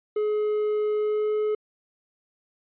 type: tone with pitch glide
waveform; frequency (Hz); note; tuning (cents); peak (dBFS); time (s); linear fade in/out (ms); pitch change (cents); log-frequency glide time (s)
triangle; 423.1 to 425.8; G#4 to G#4; +32 to +43; -20; 0.16-1.55; 5; +11; 0.96-1.33
effects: resampled to 8000 Hz